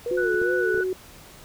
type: tone with vibrato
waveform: sine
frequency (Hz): 466.2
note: A#4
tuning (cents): 0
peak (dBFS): -25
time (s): 0.06-0.81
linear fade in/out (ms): 2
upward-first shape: sine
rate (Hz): 2.6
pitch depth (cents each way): 150
type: tone with pitch glide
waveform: sine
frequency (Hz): 361.2 to 371.8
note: F#4 to F#4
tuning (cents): -42 to +8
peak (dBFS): -23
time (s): 0.11-0.93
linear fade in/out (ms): 2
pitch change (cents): +50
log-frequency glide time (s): 0.49-0.75
type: tone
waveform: sine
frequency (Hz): 1480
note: F#6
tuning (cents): 0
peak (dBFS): -25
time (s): 0.17-0.84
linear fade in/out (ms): 10
type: clicks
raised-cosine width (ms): 2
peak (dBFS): -32 / -28 / -23 / -24 / -26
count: 5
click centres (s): 0.233 / 0.343 / 0.417 / 0.745 / 0.777
effects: pink hiss -47 dBFS RMS until 1.44 s